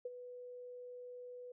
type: tone with ADSR envelope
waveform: sine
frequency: 493.9 Hz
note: B4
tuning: in tune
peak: -37 dBFS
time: 0.05-1.52 s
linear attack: 6 ms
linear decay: 31 ms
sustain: -10 dB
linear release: 5 ms
effects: none